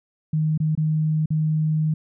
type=tone with dropouts; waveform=sine; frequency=155.56 Hz; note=D#3; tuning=in tune; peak=-18 dBFS; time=0.33-1.94 s; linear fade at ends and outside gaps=5 ms; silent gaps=0.577-0.601 / 0.752-0.775 / 1.259-1.304 s; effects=none